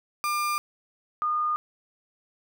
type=tone pair in turn; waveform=35% pulse / sine; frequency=1200 / 1221 Hz; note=D6 / D#6; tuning=+37 / -33 cents; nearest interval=unison; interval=30 cents; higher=second; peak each=-23 dBFS; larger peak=neither; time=0.24-0.58 / 1.22-1.56 s; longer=neither; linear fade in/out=0 ms; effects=none